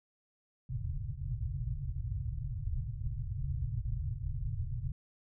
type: low-pass noise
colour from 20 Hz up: white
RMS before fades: -36 dBFS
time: 0.69-4.92 s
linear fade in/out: 5 ms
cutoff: 140 Hz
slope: 96 dB/octave
effects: none